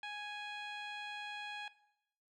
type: tone with low-pass filter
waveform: 15% pulse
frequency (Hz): 830.6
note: G#5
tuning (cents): 0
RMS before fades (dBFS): -44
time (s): 0.03-1.68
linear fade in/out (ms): 2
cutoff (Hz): 3700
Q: 1.2
effects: noise-tail reverb RT60 0.8 s tail -17 dB re dry